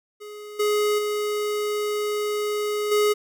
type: tone with level steps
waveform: square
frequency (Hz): 418.7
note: G#4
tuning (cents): +14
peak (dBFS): -37 / -20 / -24 / -18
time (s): 0.2-3.14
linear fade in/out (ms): 20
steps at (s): 0.59 / 0.98 / 2.91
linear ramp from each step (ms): 10
effects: none